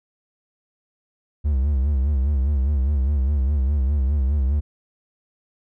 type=tone with vibrato; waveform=triangle; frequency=69.3 Hz; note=C#2; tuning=in tune; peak=-15 dBFS; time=1.44-4.61 s; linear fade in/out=20 ms; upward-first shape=sine; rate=4.9 Hz; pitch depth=130 cents each way; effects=none